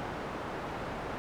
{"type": "low-pass noise", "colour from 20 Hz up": "white", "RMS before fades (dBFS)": -38, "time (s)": [0, 1.18], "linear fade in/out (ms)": 0, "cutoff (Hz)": 1000, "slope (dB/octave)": 12, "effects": []}